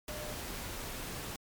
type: tone in noise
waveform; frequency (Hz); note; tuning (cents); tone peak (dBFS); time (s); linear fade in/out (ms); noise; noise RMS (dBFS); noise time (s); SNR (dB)
sine; 603; D5; +46; -44; 0.09-0.33; 2; pink; -41; 0.08-1.36; -6
effects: MP3 96 kbps